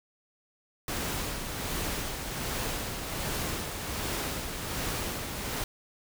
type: noise with tremolo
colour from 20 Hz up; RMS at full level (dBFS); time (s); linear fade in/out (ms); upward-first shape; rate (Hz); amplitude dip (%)
pink; -32; 0.88-5.64; 2; sine; 1.3; 40
effects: none